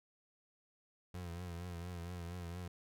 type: tone with vibrato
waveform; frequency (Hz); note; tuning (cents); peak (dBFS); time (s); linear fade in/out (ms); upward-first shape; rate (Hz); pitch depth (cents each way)
30% pulse; 87.31; F2; 0; -40; 1.14-2.68; 5; triangle; 4.3; 74
effects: none